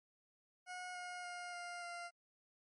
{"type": "tone with pitch steps", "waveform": "20% pulse", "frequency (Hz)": [726, 718.1, 710.2, 702.5, 694.8], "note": ["F#5", "F5", "F5", "F5", "F5"], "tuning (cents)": [-33, 48, 29, 10, -9], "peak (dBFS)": -40, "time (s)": [0.66, 2.11], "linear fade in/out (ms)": 50, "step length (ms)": 290, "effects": ["MP3 48 kbps"]}